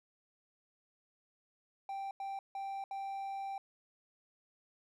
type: tone bursts at uneven times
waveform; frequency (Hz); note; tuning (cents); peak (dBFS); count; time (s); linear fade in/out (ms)
triangle; 784; G5; 0; -36; 4; 1.89-2.11 / 2.2-2.39 / 2.55-2.84 / 2.91-3.58; 2
effects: none